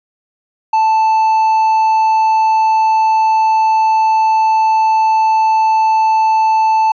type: tone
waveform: triangle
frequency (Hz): 880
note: A5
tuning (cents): 0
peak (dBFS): -7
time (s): 0.73-6.92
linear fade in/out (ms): 5
effects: resampled to 16000 Hz